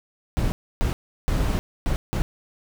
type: noise bursts at uneven times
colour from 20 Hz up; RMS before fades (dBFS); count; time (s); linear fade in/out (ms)
brown; -22; 5; 0.37-0.52 / 0.81-0.93 / 1.28-1.59 / 1.86-1.96 / 2.13-2.22; 0
effects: none